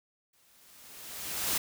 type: noise with exponential growth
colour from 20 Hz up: white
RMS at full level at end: -28 dBFS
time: 0.33-1.58 s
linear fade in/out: 5 ms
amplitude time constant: 270 ms
effects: none